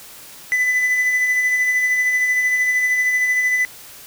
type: tone with tremolo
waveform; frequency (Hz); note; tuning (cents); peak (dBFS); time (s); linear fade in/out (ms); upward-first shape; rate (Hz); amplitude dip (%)
triangle; 2000; B6; +21; -12; 0.52-3.65; 0; sine; 13; 35
effects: white hiss -40 dBFS RMS until 4.06 s